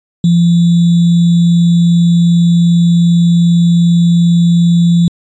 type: tone with sample-and-hold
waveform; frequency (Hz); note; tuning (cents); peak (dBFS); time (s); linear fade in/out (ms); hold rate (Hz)
sine; 171.3; F3; -33; -5; 0.24-5.08; 2; 3675
effects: resampled to 16000 Hz